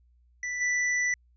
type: tone with level steps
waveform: square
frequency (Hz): 1975.5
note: B6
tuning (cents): 0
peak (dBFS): -31 / -25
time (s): 0.43-1.14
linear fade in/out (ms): 2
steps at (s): 0.6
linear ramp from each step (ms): 20
effects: added 60 Hz sine -59 dBFS peak until 1.36 s + resampled to 16000 Hz